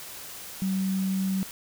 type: tone in noise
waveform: sine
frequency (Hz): 190.9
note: G3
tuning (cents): -46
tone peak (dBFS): -24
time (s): 0.62-1.43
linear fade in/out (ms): 0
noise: white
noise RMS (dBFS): -41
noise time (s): 0-1.51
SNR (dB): +14
effects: none